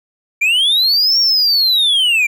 triangle linear two-way sweep, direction up then down, 2320 to 5588 to 2320 Hz, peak -9 dBFS, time 0.41-2.27 s, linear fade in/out 10 ms, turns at 1.19 s, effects none

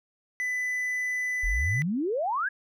triangle tone, 1998 Hz, B6, 20 cents sharp, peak -25 dBFS, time 0.4-1.82 s, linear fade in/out 0 ms
sine exponential sweep, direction up, 36.71 to 1704 Hz, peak -25 dBFS, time 1.43-2.49 s, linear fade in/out 10 ms
effects none

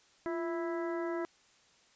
harmonic tone with a mistuned harmonic, 329.6 Hz, E4, in tune, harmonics 1 / 2 / 3 / 4 / 5 / 6, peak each -34 / -40 / -44 / -46 / -48 / -50 dBFS, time 0.26-1.25 s, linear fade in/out 0 ms, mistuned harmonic 1, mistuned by +75 cents, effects white hiss -65 dBFS RMS until 1.95 s + resampled to 16000 Hz

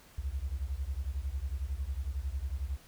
sine beating tone pair, 62.9 / 73.9 Hz, B1 / D2, +32 / +11 cents, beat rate 11 Hz, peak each -35 / -36 dBFS, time 0.18-2.77 s, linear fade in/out 5 ms, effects pink hiss -58 dBFS RMS until 2.87 s

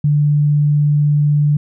sine tone, 147.3 Hz, D3, 6 cents sharp, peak -10 dBFS, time 0.04-1.57 s, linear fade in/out 5 ms, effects none

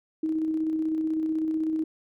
sine tone with tremolo, 316.3 Hz, D#4, 29 cents sharp, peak -23 dBFS, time 0.23-1.84 s, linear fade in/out 5 ms, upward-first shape square, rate 16 Hz, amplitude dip 25%, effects none

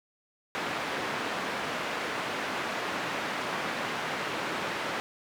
white band-pass noise, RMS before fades -33 dBFS, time 0.55-5 s, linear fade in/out 0 ms, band 170 to 1900 Hz, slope 12 dB/octave, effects none

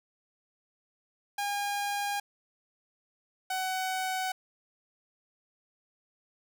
sawtooth tone pair in turn, 812 / 750.1 Hz, G#5 / F#5, -39 / +23 cents, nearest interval minor second, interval 138 cents, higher first, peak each -26 dBFS, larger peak neither, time 1.38-2.2 / 3.5-4.32 s, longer neither, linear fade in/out 5 ms, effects 11-bit

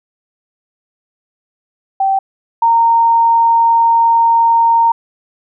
sine tone pair in turn, 776 / 922.8 Hz, G5 / A#5, -18 / -18 cents, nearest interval minor third, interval 300 cents, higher second, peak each -10 / -7 dBFS, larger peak second, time 2-2.19 / 2.62-4.92 s, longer second, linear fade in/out 5 ms, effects none

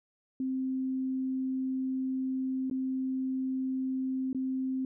sine tone with dropouts, 261.6 Hz, C4, in tune, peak -29 dBFS, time 0.4-4.85 s, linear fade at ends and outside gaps 2 ms, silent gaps 2.699-2.711 / 4.33-4.347 s, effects none

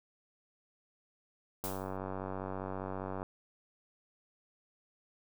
click train, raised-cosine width 1 ms, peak -25 dBFS, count 152, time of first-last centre 1.64-3.229 s, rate 95 Hz
blue noise with exponential decay, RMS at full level -38 dBFS, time 1.64-1.97 s, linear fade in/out 0 ms, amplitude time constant 71 ms
effects none

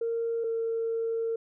sine tone pair in turn, 461.2 / 455.6 Hz, A#4 / A#4, -19 / -40 cents, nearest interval unison, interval 21 cents, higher first, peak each -26 dBFS, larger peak neither, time 0.01-0.44 / 0.44-1.36 s, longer second, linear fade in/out 5 ms, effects tanh soft clip ceiling -22 dBFS

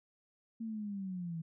sine linear sweep, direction down, 228.9 to 160.2 Hz, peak -37 dBFS, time 0.6-1.42 s, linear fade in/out 10 ms, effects none

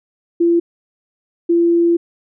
sine tone bursts at uneven times, 340.5 Hz, F4, 44 cents flat, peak -10 dBFS, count 2, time 0.4-0.6 / 1.49-1.97 s, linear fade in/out 10 ms, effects none

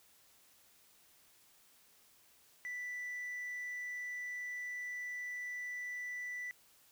sine tone with tanh clipping, 1975.5 Hz, B6, in tune, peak -40 dBFS, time 2.65-6.51 s, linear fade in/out 0 ms, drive 1 dB, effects white hiss -66 dBFS RMS until 6.91 s

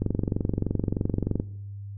click train, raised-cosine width 3 ms, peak -12 dBFS, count 33, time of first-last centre 0.02-1.399 s, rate 23.2 Hz, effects noise-tail reverb RT60 0.8 s tail -19 dB re dry + added 100 Hz sine -35 dBFS peak until 1.97 s

